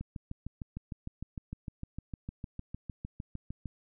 click train, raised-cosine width 5 ms, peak -26 dBFS, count 25, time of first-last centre 0.01-3.657 s, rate 6.58 Hz, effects none

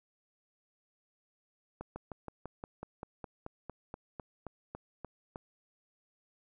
slowing click train, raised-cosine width 1 ms, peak -27 dBFS, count 17, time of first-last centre 1.81-5.359 s, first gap 150 ms, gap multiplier 1.05, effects none

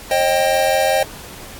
square chord, C minor, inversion none, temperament equal with one note detuned, 537 / 622.3 / 784 Hz, C5 / Eb5 / G5, +45 / 0 / 0 cents, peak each -19 dBFS, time 0.11-1.03 s, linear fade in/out 2 ms, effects pink hiss -36 dBFS RMS until 1.59 s + AAC 64 kbps

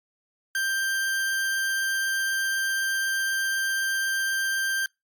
40% pulse tone, 1577 Hz, G6, 10 cents sharp, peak -23 dBFS, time 0.55-4.86 s, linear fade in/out 2 ms, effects noise-tail reverb RT60 0.2 s tail -26 dB re dry + Opus 32 kbps

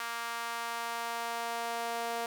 sawtooth tone with high-pass filter sweep, 233.1 Hz, A#3, in tune, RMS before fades -36 dBFS, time 0-2.26 s, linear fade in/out 2 ms, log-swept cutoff 1200 to 620 Hz, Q 1.8, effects none

